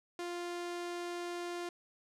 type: tone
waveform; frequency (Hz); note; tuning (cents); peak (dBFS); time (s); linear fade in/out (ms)
sawtooth; 349.2; F4; 0; -34; 0.19-1.69; 2
effects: low-pass 9000 Hz 12 dB/octave